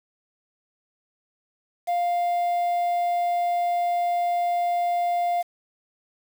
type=tone with quantisation; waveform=triangle; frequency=700 Hz; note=F5; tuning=4 cents sharp; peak=-19 dBFS; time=1.87-5.43 s; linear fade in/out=20 ms; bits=7; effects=none